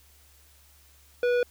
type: tone with tanh clipping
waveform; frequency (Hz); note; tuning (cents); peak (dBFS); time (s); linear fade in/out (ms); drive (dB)
sine; 487.6; B4; -22; -23; 1.23-1.43; 2; 13
effects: added 71 Hz sine -58 dBFS peak until 1.5 s + white hiss -59 dBFS RMS until 1.5 s